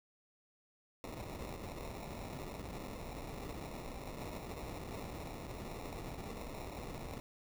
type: noise with sample-and-hold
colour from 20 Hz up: pink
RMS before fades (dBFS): -45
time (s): 1.04-7.2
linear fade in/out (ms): 0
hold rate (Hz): 1575
effects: none